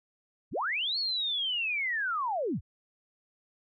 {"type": "linear two-way sweep", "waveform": "sine", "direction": "up then down", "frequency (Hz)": [39.29, 4435, 47.27], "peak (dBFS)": -28, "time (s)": [0.51, 2.61], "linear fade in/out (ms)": 50, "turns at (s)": 0.98, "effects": []}